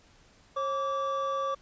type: tone pair together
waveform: triangle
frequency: 541.9 / 1157 Hz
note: C#5 / D6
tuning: -39 / -26 cents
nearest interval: octave + minor second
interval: 1313 cents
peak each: -30 / -28 dBFS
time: 0.56-1.55 s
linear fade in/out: 10 ms
effects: pink hiss -60 dBFS RMS until 1.61 s + resampled to 16000 Hz